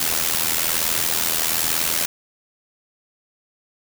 white noise with amplitude modulation, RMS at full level -18 dBFS, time 0-2.06 s, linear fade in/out 5 ms, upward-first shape sine, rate 81.1 Hz, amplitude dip 75%, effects none

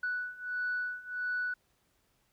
sine beating tone pair, 1480 / 1481.5 Hz, F#6 / F#6, 0 / +2 cents, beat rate 1.5 Hz, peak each -36 / -34 dBFS, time 0.03-1.54 s, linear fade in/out 5 ms, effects tanh soft clip ceiling -26 dBFS + pink hiss -73 dBFS RMS until 2.32 s

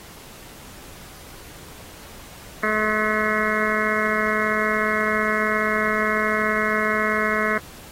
harmonic tone, 214.7 Hz, A3, 42 cents flat, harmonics 1 / 2 / 3 / 5 / 6 / 7 / 8 / 9 / 10, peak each -28 / -28 / -28 / -28 / -28 / -28 / -28 / -28 / -28 dBFS, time 2.63-7.58 s, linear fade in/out 5 ms, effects pink hiss -43 dBFS RMS until 7.91 s + AAC 48 kbps

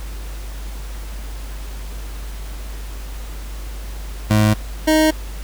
25% pulse tone pair in turn, 106.6 / 312.3 Hz, G#2 / D#4, +46 / +7 cents, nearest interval octave + perfect fifth, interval 1861 cents, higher second, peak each -8 dBFS, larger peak neither, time 4.3-4.54 / 4.87-5.11 s, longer neither, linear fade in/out 10 ms, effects added 50 Hz sine -27 dBFS peak until 5.43 s + pink hiss -39 dBFS RMS until 5.43 s

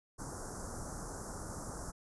pink band-stop noise, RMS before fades -43 dBFS, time 0.18-1.92 s, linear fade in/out 20 ms, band 1500 to 5600 Hz, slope 48 dB/octave, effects resampled to 24000 Hz

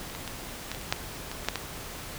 clicks, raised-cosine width 0.2 ms, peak -23 / -20 / -17 / -14 / -20 / -23 / -6 / -25 / -18 / -22 / -7 / -12 dBFS, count 12, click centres 0.099 / 0.15 / 0.277 / 0.716 / 0.748 / 0.814 / 0.925 / 0.963 / 1.315 / 1.448 / 1.486 / 1.557 s, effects pink hiss -40 dBFS RMS until 2.18 s

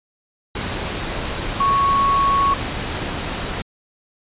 sine tone in noise, 1108.7 Hz, C#6, in tune, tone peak -14 dBFS, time 1.6-2.54 s, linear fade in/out 5 ms, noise pink, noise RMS -25 dBFS, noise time 0.55-3.62 s, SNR +8 dB, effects resampled to 8000 Hz

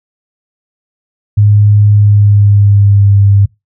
sine tone with pitch glide, 103.83 to 99.95 Hz, G#2 to G2, 0 to +34 cents, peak -3 dBFS, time 1.37-3.46 s, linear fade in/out 10 ms, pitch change -66 cents, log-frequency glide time 1.91-3.18 s, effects noise-tail reverb RT60 0.2 s tail -23 dB re dry

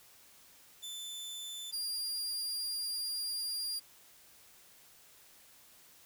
sawtooth tone pair in turn, 3520 / 4803 Hz, A7 / D8, 0 / +38 cents, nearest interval perfect fourth, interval 538 cents, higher second, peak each -38 / -32 dBFS, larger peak second, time 0.82-1.72 / 1.72-3.8 s, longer second, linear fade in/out 20 ms, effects white hiss -60 dBFS RMS until 6.05 s

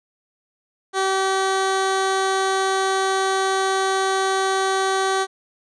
15% pulse tone, 383.7 Hz, G4, 37 cents flat, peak -12 dBFS, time 0.93-5.27 s, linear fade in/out 50 ms, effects resampled to 22050 Hz

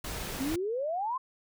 pink noise, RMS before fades -37 dBFS, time 0.04-0.56 s, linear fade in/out 5 ms
sine exponential sweep, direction up, 256 to 1073 Hz, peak -29 dBFS, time 0.4-1.18 s, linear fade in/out 10 ms
effects none

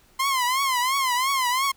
sawtooth tone with vibrato, 1039 Hz, C6, 12 cents flat, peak -17 dBFS, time 0.19-1.72 s, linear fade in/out 10 ms, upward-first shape triangle, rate 2.9 Hz, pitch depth 140 cents each way, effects pink hiss -58 dBFS RMS until 1.76 s

